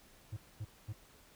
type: tone bursts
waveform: triangle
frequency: 106.4 Hz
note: G#2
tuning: 42 cents sharp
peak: -36 dBFS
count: 3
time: 0.32-0.93 s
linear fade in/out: 10 ms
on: 50 ms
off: 230 ms
effects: pink hiss -62 dBFS RMS until 1.35 s